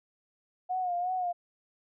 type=tone with vibrato; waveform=sine; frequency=722 Hz; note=F#5; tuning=43 cents flat; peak=-28 dBFS; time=0.69-1.33 s; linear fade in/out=20 ms; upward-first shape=sine; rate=2.8 Hz; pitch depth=56 cents each way; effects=none